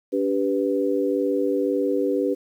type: chord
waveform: sine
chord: G major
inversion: second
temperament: equal with one note detuned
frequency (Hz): 286.3 / 392 / 493.9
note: D4 / G4 / B4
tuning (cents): -44 / 0 / 0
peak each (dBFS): -24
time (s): 0.12-2.35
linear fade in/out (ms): 20
effects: 9-bit